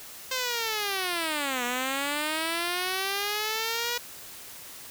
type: linear two-way sweep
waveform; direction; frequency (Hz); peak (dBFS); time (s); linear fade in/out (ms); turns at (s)
5% pulse; down then up; 523.3 to 240.4 to 485.1; -16; 0.31-3.98; 5; 1.64
effects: white hiss -44 dBFS RMS until 4.9 s